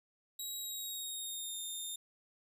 15% pulse tone with pitch glide, 3841 to 3642 Hz, B7 to A#7, -49 to -41 cents, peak -33 dBFS, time 0.39-1.96 s, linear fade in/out 5 ms, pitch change -92 cents, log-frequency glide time 0.6-1.6 s, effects none

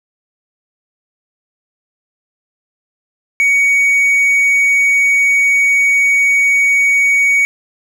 triangle tone, 2244 Hz, C#7, 21 cents sharp, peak -7 dBFS, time 3.4-7.45 s, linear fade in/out 0 ms, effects none

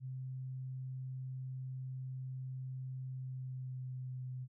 sine tone with pitch glide, 130 to 127.77 Hz, C3 to C3, -11 to -41 cents, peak -40 dBFS, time 0-4.48 s, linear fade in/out 50 ms, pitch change -30 cents, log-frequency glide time 3.07-4.25 s, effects none

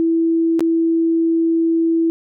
sine tone with dropouts, 329.6 Hz, E4, in tune, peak -13 dBFS, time 0-2.1 s, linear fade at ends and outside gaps 0 ms, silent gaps 0.594-0.606 s, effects none

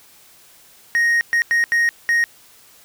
triangle tone bursts at uneven times, 1869 Hz, A#6, 4 cents sharp, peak -12 dBFS, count 5, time 0.95-1.21 / 1.33-1.42 / 1.51-1.64 / 1.72-1.89 / 2.09-2.24 s, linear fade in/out 0 ms, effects white hiss -49 dBFS RMS until 2.84 s

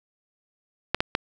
clicks, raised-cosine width 0.3 ms, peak -5 dBFS, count 3, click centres 0.946 / 1.005 / 1.151 s, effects 7-bit

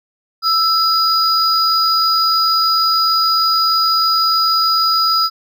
triangle tone pair together, 1318.5 / 4925 Hz, E6 / D#8, 0 / -19 cents, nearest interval octave + major seventh, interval 2281 cents, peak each -13 dBFS, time 0.42-5.3 s, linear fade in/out 50 ms, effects none

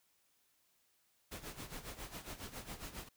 pink noise with tremolo, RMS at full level -45 dBFS, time 1.31-3.09 s, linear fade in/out 10 ms, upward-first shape sine, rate 7.3 Hz, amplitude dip 75%, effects white hiss -75 dBFS RMS until 3.16 s

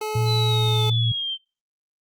25% pulse tone, 429.4 Hz, A4, 42 cents flat, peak -22 dBFS, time 0.01-0.9 s, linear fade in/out 5 ms
sine tone with pitch glide, 115.9 to 115.1 Hz, A#2 to A#2, -10 to -22 cents, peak -19 dBFS, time 0.15-1.12 s, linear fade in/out 5 ms, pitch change -12 cents, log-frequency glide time 0.46-0.8 s
sine exponential sweep, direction down, 4060 to 3109 Hz, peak -24 dBFS, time 0.25-1.38 s, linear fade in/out 50 ms
effects noise-tail reverb RT60 0.3 s tail -25 dB re dry + Opus 48 kbps

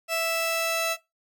sawtooth tone pair together, 659.2 / 1318.5 Hz, E5 / E6, 0 / 0 cents, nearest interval octave, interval 1200 cents, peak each -22 dBFS, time 0.08-0.97 s, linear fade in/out 50 ms, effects noise-tail reverb RT60 0.2 s tail -19 dB re dry

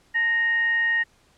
sine tone with frequency modulation, 1862 Hz, A#6, 2 cents flat, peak -19 dBFS, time 0.14-1.04 s, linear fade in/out 20 ms, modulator 978 Hz, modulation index 0.2, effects pink hiss -60 dBFS RMS until 1.37 s + low-pass 9000 Hz 12 dB/octave

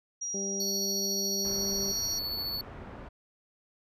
sine tone, 5730 Hz, F8, 44 cents sharp, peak -32 dBFS, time 0.21-2.19 s, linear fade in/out 10 ms
harmonic tone, 196.8 Hz, G3, 7 cents sharp, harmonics 1 / 2 / 3 / 4, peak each -37 / -37 / -46 / -55 dBFS, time 0.34-1.92 s, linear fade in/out 2 ms
square tone with tremolo, 4435 Hz, C#8, in tune, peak -31 dBFS, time 0.6-2.61 s, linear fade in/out 2 ms, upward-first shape triangle, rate 14 Hz, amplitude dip 30%
pink low-pass noise, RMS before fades -44 dBFS, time 1.44-3.09 s, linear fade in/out 10 ms, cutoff 1400 Hz, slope 12 dB/octave
effects none

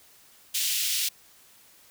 pink high-pass noise, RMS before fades -27 dBFS, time 0.54-1.09 s, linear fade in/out 10 ms, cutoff 2800 Hz, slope 24 dB/octave, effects white hiss -56 dBFS RMS until 1.9 s

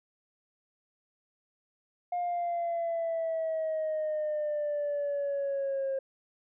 sine exponential sweep, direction down, 711 to 536 Hz, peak -27 dBFS, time 2.12-5.99 s, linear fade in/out 5 ms, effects tanh soft clip ceiling -26 dBFS

